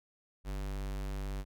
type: tone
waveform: square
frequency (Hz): 49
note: G1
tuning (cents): 0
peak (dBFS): -36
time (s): 0.44-1.45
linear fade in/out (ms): 50
effects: none